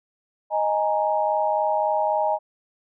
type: chord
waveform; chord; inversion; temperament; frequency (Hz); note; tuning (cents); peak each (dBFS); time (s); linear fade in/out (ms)
sine; D# suspended fourth; none; just; 622.3 / 829.7 / 933.4; D#5 / G#5 / A#5; 0 / -2 / +2; -23 / -23 / -26; 0.5-2.39; 50
effects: none